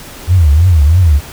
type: tone with vibrato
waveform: sine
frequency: 81.4 Hz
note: E2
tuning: 21 cents flat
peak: -4 dBFS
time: 0.27-1.21 s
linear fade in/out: 50 ms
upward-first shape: triangle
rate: 3.1 Hz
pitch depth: 280 cents each way
effects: pink hiss -31 dBFS RMS until 1.32 s